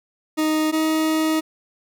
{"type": "tone pair in turn", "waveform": "40% pulse", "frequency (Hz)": [311.1, 315.4], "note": ["D#4", "D#4"], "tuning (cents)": [0, 24], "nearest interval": "unison", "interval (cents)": 24, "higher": "second", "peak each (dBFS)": -17, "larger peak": "neither", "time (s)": [[0.37, 0.72], [0.72, 1.41]], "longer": "second", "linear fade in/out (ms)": 20, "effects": []}